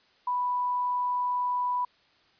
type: tone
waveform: sine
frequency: 987.8 Hz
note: B5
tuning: in tune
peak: -25 dBFS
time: 0.27-1.85 s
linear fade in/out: 5 ms
effects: white hiss -63 dBFS RMS until 2.39 s + resampled to 11025 Hz